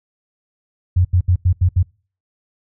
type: tone bursts at uneven times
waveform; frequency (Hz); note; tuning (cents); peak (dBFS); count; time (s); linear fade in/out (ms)
sine; 90; F#2; -47; -10; 6; 0.96-1.05 / 1.13-1.21 / 1.28-1.36 / 1.45-1.53 / 1.61-1.69 / 1.76-1.83; 10
effects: noise-tail reverb RT60 0.4 s tail -26 dB re dry